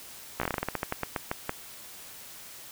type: slowing click train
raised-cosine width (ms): 0.5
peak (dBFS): -13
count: 17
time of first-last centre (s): 0.4-1.494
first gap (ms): 15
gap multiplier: 1.18
effects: white hiss -46 dBFS RMS until 2.71 s